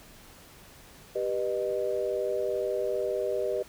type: chord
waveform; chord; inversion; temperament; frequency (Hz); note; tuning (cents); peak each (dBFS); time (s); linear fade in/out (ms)
sine; G augmented; none; just; 392 / 490 / 612.5; G4 / B4 / D#5; 0 / -14 / -27; -31; 1.15-3.63; 10
effects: pink hiss -52 dBFS RMS until 3.68 s